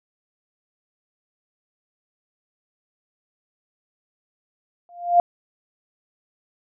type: tone with exponential growth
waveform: sine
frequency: 698.5 Hz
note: F5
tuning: in tune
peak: -8 dBFS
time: 4.89-5.2 s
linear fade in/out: 1 ms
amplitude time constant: 67 ms
effects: none